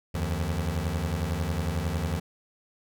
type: beating tone pair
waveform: 25% pulse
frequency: 77.1 / 88.1 Hz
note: D#2 / F2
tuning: -15 / +16 cents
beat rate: 11 Hz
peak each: -26 dBFS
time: 0.14-2.2 s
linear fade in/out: 10 ms
effects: none